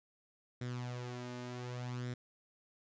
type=tone with flanger; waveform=sawtooth; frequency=123.47 Hz; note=B2; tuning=in tune; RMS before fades=-42 dBFS; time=0.61-2.14 s; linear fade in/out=5 ms; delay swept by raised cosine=0.54 to 3.34 ms; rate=0.67 Hz; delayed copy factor=+0.6; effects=resampled to 16000 Hz